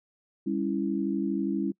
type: chord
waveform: sine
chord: C# diminished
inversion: second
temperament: equal with one note detuned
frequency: 200 / 277.2 / 329.6 Hz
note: G3 / C#4 / E4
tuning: +35 / 0 / 0 cents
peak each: -30 dBFS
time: 0.46-1.72 s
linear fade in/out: 10 ms
effects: noise-tail reverb RT60 0.1 s tail -25 dB re dry